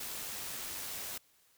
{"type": "noise with amplitude modulation", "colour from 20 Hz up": "white", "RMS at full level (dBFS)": -40, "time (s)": [0, 1.18], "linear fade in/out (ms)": 5, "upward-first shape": "sine", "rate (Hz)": 97.5, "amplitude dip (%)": 25, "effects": ["white hiss -68 dBFS RMS until 1.57 s"]}